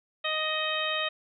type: harmonic tone with a mistuned harmonic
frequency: 622.3 Hz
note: D#5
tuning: in tune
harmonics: 1 / 2 / 3 / 4 / 5 / 6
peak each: -34 / -34 / -34 / -34 / -34 / -34 dBFS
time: 0.24-1.09 s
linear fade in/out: 10 ms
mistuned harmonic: 4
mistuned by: +35 cents
effects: none